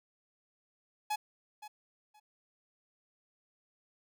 45% pulse tone with echo, 845 Hz, G#5, 30 cents sharp, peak -31 dBFS, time 1.1-1.16 s, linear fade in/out 10 ms, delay 520 ms, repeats 2, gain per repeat -14 dB, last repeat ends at 2.2 s, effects none

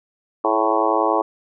harmonic tone with a mistuned harmonic, 110.4 Hz, A2, 6 cents sharp, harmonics 3 / 4 / 5 / 6 / 7 / 8 / 9 / 10, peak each -24 / -24 / -24 / -24 / -24 / -24 / -24 / -24 dBFS, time 0.44-1.22 s, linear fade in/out 5 ms, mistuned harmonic 4, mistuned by -47 cents, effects none

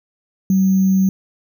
sine tone with sample-and-hold, 190.5 Hz, G3, 49 cents flat, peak -11 dBFS, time 0.5-1.09 s, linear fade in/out 2 ms, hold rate 6300 Hz, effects none

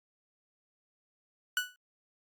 30% pulse tone with exponential decay, 1480 Hz, F#6, in tune, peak -22 dBFS, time 1.57-1.76 s, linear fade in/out 1 ms, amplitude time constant 40 ms, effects Opus 48 kbps

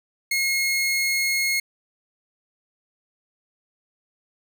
sawtooth tone, 2160 Hz, C#7, 45 cents flat, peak -17 dBFS, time 0.31-1.6 s, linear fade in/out 5 ms, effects none

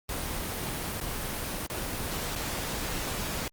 pink noise with dropouts, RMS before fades -33 dBFS, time 0.09-3.48 s, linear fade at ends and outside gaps 2 ms, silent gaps 1.002-1.011 / 1.666-1.699 / 2.354-2.359 s, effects Opus 24 kbps

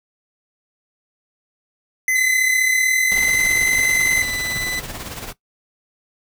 square tone with pitch glide, 2038 to 2053 Hz, C7 to C7, -46 to -33 cents, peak -16 dBFS, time 2.08-4.22 s, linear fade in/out 2 ms, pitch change +13 cents, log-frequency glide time 2.68-3.34 s
sawtooth tone, 2003 Hz, B6, 24 cents sharp, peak -19 dBFS, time 2.15-4.8 s, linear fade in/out 10 ms
pink noise with tremolo, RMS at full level -29 dBFS, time 3.11-5.33 s, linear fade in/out 10 ms, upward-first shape sine, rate 18 Hz, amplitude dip 55%
effects noise-tail reverb RT60 0.1 s tail -17 dB re dry

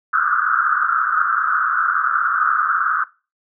pink band-pass noise, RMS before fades -18 dBFS, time 0.13-3.04 s, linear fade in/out 2 ms, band 1200 to 1500 Hz, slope 96 dB/octave, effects noise-tail reverb RT60 0.3 s tail -20 dB re dry

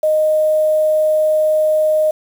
sine tone with quantisation, 619 Hz, D#5, 9 cents flat, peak -11 dBFS, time 0.03-2.11 s, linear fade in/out 5 ms, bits 6, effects none

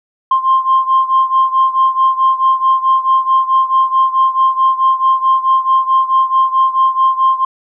sine beating tone pair, 1053 / 1057.6 Hz, C6 / C6, +11 / +18 cents, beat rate 4.6 Hz, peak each -10 / -13 dBFS, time 0.31-7.45 s, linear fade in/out 5 ms, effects tanh soft clip ceiling -3 dBFS

